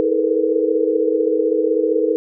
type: tone cluster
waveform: sine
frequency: 320 / 423.3 / 448.3 / 464 / 496.2 Hz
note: D#4 / G#4 / A4 / A#4 / B4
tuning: +49 / +33 / +32 / -8 / +8 cents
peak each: -21 dBFS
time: 0-2.16 s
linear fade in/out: 0 ms
effects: none